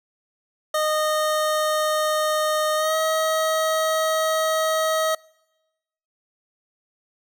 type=tone with pitch glide; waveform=25% pulse; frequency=616 to 635.1 Hz; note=D#5 to D#5; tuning=-17 to +35 cents; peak=-16 dBFS; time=0.74-5.15 s; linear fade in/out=5 ms; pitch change=+52 cents; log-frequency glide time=2.76-2.95 s; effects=noise-tail reverb RT60 1.0 s tail -25 dB re dry